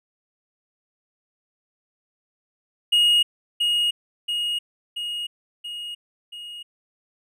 triangle tone with echo, 2873 Hz, F7, 48 cents sharp, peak -13 dBFS, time 2.92-3.23 s, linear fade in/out 10 ms, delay 680 ms, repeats 5, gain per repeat -4 dB, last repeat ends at 6.63 s, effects none

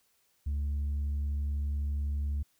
sine tone, 72 Hz, D2, 34 cents flat, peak -26 dBFS, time 0.46-2.43 s, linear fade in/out 10 ms, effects tanh soft clip ceiling -28 dBFS + white hiss -71 dBFS RMS until 2.59 s

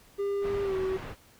triangle tone with pitch glide, 400.7 to 378.2 Hz, G4 to F#4, +38 to +38 cents, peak -25 dBFS, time 0.18-0.98 s, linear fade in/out 20 ms, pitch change -100 cents, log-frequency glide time 0.62-0.76 s
pink low-pass noise, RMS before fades -40 dBFS, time 0.41-1.16 s, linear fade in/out 50 ms, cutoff 2300 Hz, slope 12 dB/octave
effects pink hiss -58 dBFS RMS until 1.39 s

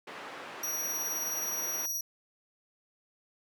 white band-pass noise, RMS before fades -44 dBFS, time 0.07-1.86 s, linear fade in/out 5 ms, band 280 to 1700 Hz, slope 12 dB/octave
sawtooth tone with tremolo, 5770 Hz, F#8, 44 cents flat, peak -28 dBFS, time 0.63-2.01 s, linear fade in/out 5 ms, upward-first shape sine, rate 19 Hz, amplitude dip 30%
effects none

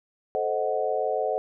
sine chord, A diminished seventh, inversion none, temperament equal with one note detuned, 436.7 / 523.3 / 622.3 / 740 Hz, A4 / C5 / Eb5 / Gb5, -13 / 0 / 0 / 0 cents, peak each -29 dBFS, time 0.35-1.38 s, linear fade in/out 0 ms, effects none

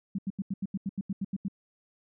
sine tone bursts, 194.5 Hz, G3, 13 cents flat, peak -28 dBFS, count 12, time 0.15-1.483 s, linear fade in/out 5 ms, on 35 ms, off 83 ms, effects none

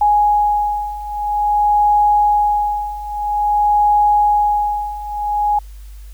sine beating tone pair, 831 / 831.5 Hz, G#5 / G#5, +1 / +2 cents, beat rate 0.5 Hz, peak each -17 / -14 dBFS, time 0.01-5.59 s, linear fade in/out 5 ms, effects added 50 Hz sine -32 dBFS peak until 6.13 s + white hiss -51 dBFS RMS until 6.13 s

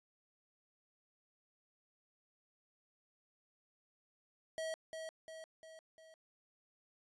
square tone with echo, 642 Hz, E5, 46 cents flat, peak -39 dBFS, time 4.58-4.74 s, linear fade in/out 0 ms, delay 350 ms, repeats 4, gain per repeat -5 dB, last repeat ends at 6.14 s, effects resampled to 24000 Hz + 13-bit

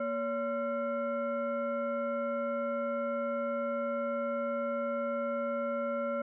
sine tone with frequency modulation, 566 Hz, C#5, 36 cents sharp, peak -30 dBFS, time 0-6.22 s, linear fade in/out 5 ms, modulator 801 Hz, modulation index 0.89, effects none

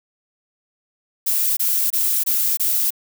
violet noise bursts, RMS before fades -19 dBFS, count 5, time 1.26-2.906 s, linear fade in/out 10 ms, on 310 ms, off 24 ms, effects none

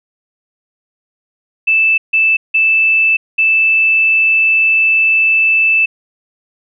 sine tone bursts at uneven times, 2637 Hz, E7, in tune, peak -8 dBFS, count 4, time 1.67-1.98 / 2.13-2.37 / 2.54-3.17 / 3.38-5.86 s, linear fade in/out 10 ms, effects none

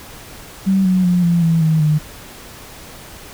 sine tone with pitch steps, 192.3 / 185 / 177.98 / 171.22 / 164.72 / 158.47 / 152.45 Hz, G3 / F#3 / F3 / F3 / E3 / D#3 / D#3, -33 / 0 / +33 / -34 / -1 / +32 / -35 cents, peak -11 dBFS, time 0.66-1.99 s, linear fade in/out 20 ms, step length 190 ms, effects pink hiss -37 dBFS RMS until 3.33 s

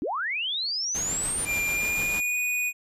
sine linear sweep, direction up, 233.1 to 9397 Hz, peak -26 dBFS, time 0.02-1.45 s, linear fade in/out 0 ms
pink noise with tremolo, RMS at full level -35 dBFS, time 0.94-2.21 s, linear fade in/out 20 ms, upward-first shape sine, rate 6.8 Hz, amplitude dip 35%
square tone with pitch glide, 2388 to 2475 Hz, D7 to D#7, +28 to -10 cents, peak -25 dBFS, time 1.45-2.73 s, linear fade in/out 50 ms, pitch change +62 cents, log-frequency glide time 1.69-2.4 s
effects resampled to 32000 Hz

